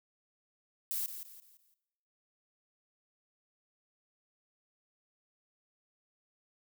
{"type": "noise with echo", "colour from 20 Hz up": "violet", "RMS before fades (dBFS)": -35, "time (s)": [0.91, 1.06], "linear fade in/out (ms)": 0, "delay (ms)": 170, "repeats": 4, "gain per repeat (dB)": -9, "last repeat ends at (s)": 1.74, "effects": ["noise-tail reverb RT60 0.9 s tail -17 dB re dry"]}